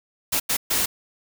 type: noise bursts at uneven times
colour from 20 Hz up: white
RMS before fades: -22 dBFS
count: 3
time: 0.32-0.4 / 0.49-0.57 / 0.7-0.86 s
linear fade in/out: 10 ms
effects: none